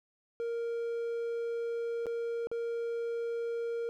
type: tone with dropouts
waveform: triangle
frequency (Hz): 466.2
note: A#4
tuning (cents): 0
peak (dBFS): -30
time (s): 0.4-3.89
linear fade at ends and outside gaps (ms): 0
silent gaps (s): 2.058-2.067 / 2.471-2.515
effects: none